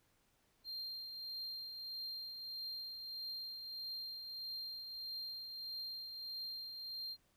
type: tone with tremolo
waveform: triangle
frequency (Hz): 4186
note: C8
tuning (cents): 0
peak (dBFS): -40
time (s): 0.64-7.17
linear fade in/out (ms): 50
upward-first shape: triangle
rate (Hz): 1.6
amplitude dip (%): 45
effects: pink hiss -75 dBFS RMS until 7.36 s